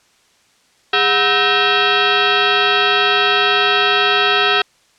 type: tone with frequency modulation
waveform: sine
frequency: 979 Hz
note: B5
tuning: 15 cents flat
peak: -11 dBFS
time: 0.93-4.62 s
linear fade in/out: 5 ms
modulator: 570 Hz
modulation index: 5.2
effects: white hiss -55 dBFS RMS until 4.98 s + low-pass 7000 Hz 12 dB/octave